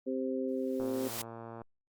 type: harmonic tone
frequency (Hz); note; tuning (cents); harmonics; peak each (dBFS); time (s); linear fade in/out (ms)
130.81; C3; 0; 2 / 3 / 4; -34 / -36 / -37; 0.06-1.09; 20
type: noise with exponential growth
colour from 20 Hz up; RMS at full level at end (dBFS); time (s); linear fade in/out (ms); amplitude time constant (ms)
white; -36; 0.48-1.22; 5; 160
type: click train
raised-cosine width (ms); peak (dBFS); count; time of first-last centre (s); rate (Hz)
1; -31; 95; 0.8-1.617; 115
effects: Opus 48 kbps